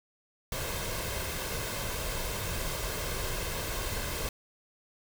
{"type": "noise with comb filter", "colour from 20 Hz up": "pink", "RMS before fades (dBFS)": -34, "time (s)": [0.52, 4.29], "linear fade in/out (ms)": 2, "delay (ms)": 1.9, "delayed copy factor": 0.5, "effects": []}